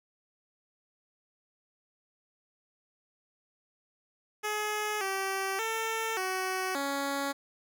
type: tone with pitch steps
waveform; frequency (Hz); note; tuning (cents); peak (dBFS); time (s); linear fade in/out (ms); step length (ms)
10% pulse; 422.9 / 386.5 / 448.1 / 374.6 / 278.9; G#4 / G4 / A4 / F#4 / C#4; +31 / -24 / +32 / +21 / +11; -22; 4.43-7.33; 20; 580
effects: none